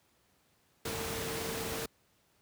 sine tone in noise, 452.5 Hz, A4, 48 cents sharp, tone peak -40 dBFS, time 0.85-1.86 s, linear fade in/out 5 ms, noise pink, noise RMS -37 dBFS, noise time 0.85-1.86 s, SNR -6 dB, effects pink hiss -70 dBFS RMS until 2.41 s + high-pass 80 Hz 12 dB/octave

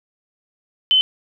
sine tone, 3050 Hz, G7, 48 cents flat, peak -11 dBFS, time 0.91-1.01 s, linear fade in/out 0 ms, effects none

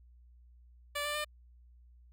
10% pulse tone with pitch steps, 582 / 590.8 / 599.7 Hz, D5 / D5 / D5, -16 / +10 / +36 cents, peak -25 dBFS, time 0.95-1.247 s, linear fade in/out 10 ms, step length 99 ms, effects added 60 Hz sine -56 dBFS peak until 2.12 s

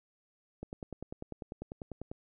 click train, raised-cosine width 2 ms, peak -27 dBFS, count 16, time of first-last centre 0.63-2.115 s, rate 10.1 Hz, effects none

